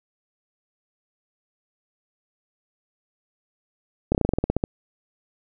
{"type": "slowing click train", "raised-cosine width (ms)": 2, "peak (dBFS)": -7, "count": 12, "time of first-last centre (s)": [4.12, 4.639], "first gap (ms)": 28, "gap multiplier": 1.1, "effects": []}